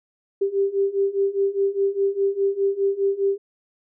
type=beating tone pair; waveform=sine; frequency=392 / 396.9 Hz; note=G4 / G4; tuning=0 / +22 cents; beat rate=4.9 Hz; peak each=-23 / -21 dBFS; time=0.41-3.38 s; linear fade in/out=10 ms; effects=none